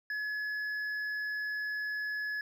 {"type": "tone with hard clipping", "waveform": "sine", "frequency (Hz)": 1700, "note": "G#6", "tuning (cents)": 40, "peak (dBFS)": -34, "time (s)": [0.1, 2.41], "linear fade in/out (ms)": 2, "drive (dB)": 4, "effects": []}